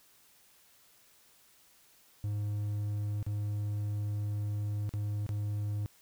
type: tone with dropouts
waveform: triangle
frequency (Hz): 103.83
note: G#2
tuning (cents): 0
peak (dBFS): -29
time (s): 2.24-5.86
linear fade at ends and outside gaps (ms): 0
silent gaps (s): 3.228-3.265 / 4.892-4.938 / 5.265-5.291
effects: white hiss -63 dBFS RMS until 6.01 s